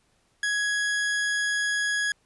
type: tone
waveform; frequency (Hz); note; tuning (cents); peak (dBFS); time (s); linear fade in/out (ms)
40% pulse; 1668; G#6; +7; -23; 0.43-2.12; 2
effects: pink hiss -67 dBFS RMS until 2.25 s + resampled to 24000 Hz